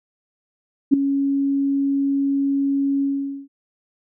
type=tone with ADSR envelope; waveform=sine; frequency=277.2 Hz; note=C#4; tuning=in tune; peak=-6 dBFS; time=0.91-3.48 s; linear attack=26 ms; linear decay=5 ms; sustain=-11 dB; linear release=460 ms; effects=none